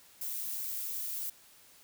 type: noise with amplitude modulation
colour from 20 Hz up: violet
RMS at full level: -36 dBFS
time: 0.21-1.3 s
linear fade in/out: 5 ms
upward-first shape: sine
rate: 123 Hz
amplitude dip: 25%
effects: white hiss -59 dBFS RMS until 1.83 s